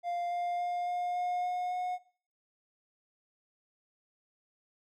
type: tone with pitch steps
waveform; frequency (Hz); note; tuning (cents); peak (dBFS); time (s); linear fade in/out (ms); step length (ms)
triangle; 698.5 / 703 / 707.4 / 711.9 / 716.5 / 721 / 725.6; F5 / F5 / F5 / F5 / F5 / F#5 / F#5; 0 / +11 / +22 / +33 / +44 / -45 / -34; -29; 0.03-1.99; 50; 280
effects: noise-tail reverb RT60 0.5 s tail -19 dB re dry